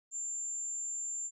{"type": "tone", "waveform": "sine", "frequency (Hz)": 7270, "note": "A#8", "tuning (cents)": -44, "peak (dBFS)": -35, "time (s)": [0.11, 1.31], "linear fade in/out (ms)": 50, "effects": []}